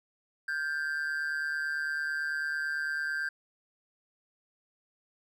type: tone with amplitude modulation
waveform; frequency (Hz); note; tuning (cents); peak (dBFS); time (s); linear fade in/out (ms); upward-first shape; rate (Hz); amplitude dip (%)
triangle; 1576; G6; +9; -25; 0.48-3.29; 5; sine; 149; 70
effects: none